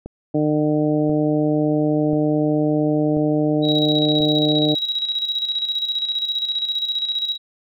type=click train; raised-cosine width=2 ms; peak=-18 dBFS; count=5; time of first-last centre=0.06-4.205 s; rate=0.965 Hz
type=harmonic tone; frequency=151.3 Hz; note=D#3; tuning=48 cents flat; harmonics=1 / 2 / 3 / 4 / 5; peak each=-23 / -18 / -24 / -24 / -32 dBFS; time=0.34-4.75 s; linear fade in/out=10 ms
type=tone with tremolo; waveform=sine; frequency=3854 Hz; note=B7; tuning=43 cents flat; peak=-18 dBFS; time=3.62-7.38 s; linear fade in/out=50 ms; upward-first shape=square; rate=15 Hz; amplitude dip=55%
effects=none